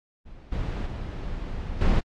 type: noise with level steps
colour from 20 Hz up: brown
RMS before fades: -44 / -28 / -32 / -20 dBFS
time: 0.25-2.01 s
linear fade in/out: 20 ms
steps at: 0.52 / 0.86 / 1.81 s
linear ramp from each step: 2 ms
effects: low-pass 4000 Hz 12 dB/octave + AAC 64 kbps